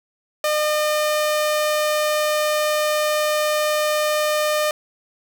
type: tone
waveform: sawtooth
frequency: 606 Hz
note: D#5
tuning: 46 cents flat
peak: -14 dBFS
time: 0.44-4.71 s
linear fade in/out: 2 ms
effects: none